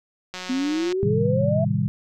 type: click train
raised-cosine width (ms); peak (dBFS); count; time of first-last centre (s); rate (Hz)
0.2; -16; 108; 0.34-0.925; 183
type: exponential sweep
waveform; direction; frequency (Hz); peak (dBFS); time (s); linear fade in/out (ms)
sine; up; 250.2 to 672; -21; 0.49-1.65; 10
type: chord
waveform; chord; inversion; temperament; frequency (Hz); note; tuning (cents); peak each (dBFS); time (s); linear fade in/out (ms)
sine; A half-diminished seventh; none; just; 110 / 132 / 158.4 / 198; A2 / C3 / Eb3 / G3; 0 / +16 / +31 / +18; -25; 1.03-1.88; 0
effects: none